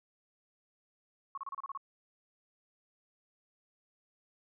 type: tone bursts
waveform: sine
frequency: 1100 Hz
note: C#6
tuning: 14 cents flat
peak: -37 dBFS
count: 8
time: 1.35-1.775 s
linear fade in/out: 2 ms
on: 26 ms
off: 31 ms
effects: none